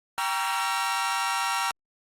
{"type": "chord", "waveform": "sawtooth", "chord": "G diminished seventh", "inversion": "none", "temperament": "just", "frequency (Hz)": [784, 940.8, 1128.9, 1354.7], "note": ["G5", "Bb5", "Db6", "Fb6"], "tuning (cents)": [0, 16, 31, 47], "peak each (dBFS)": [-28, -25, -30, -26], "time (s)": [0.18, 1.71], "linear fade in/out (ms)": 0, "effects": ["low-pass 12000 Hz 12 dB/octave", "Opus 24 kbps"]}